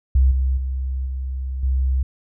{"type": "tone with level steps", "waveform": "sine", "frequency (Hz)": 65.41, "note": "C2", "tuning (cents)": 0, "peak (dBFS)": [-11, -16, -21, -23, -16], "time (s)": [0.15, 2.03], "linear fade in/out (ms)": 5, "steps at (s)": [0.31, 0.57, 1.06, 1.63], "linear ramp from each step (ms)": 5, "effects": []}